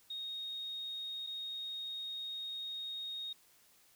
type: tone with dropouts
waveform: sine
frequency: 3729 Hz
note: A#7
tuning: in tune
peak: -39 dBFS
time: 0.1-3.33 s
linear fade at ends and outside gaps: 5 ms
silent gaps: 1.266-1.27 s
effects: white hiss -66 dBFS RMS until 3.95 s